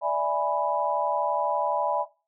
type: chord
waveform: sine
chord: E dominant seventh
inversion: third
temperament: equal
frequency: 587.3 / 659.3 / 830.6 / 987.8 Hz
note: D5 / E5 / G#5 / B5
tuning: 0 / 0 / 0 / 0 cents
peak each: -28 dBFS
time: 0.01-2.06 s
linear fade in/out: 50 ms
effects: noise-tail reverb RT60 0.3 s tail -17 dB re dry